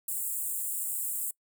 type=high-pass noise; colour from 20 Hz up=pink; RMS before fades=-33 dBFS; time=0.08-1.31 s; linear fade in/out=5 ms; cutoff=7500 Hz; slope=96 dB/octave; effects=noise-tail reverb RT60 0.1 s tail -24 dB re dry